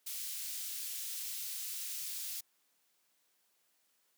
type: high-pass noise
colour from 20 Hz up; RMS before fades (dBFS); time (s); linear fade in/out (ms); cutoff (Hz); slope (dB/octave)
white; -41; 0.06-2.41; 10; 3300; 12
effects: white hiss -75 dBFS RMS until 4.17 s + high-pass 200 Hz 12 dB/octave